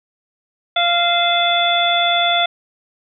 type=harmonic tone with a mistuned harmonic; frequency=693 Hz; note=F5; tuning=14 cents flat; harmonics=1 / 2 / 3 / 4 / 5; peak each=-17 / -22 / -23 / -28 / -17 dBFS; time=0.76-2.46 s; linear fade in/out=5 ms; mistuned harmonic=4; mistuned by=-120 cents; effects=none